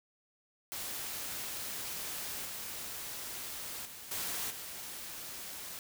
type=noise with level steps; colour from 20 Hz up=white; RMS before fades=-40 / -42 / -48 / -37 / -44 dBFS; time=0.72-5.79 s; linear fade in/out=0 ms; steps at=2.45 / 3.85 / 4.11 / 4.5 s; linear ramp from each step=5 ms; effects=none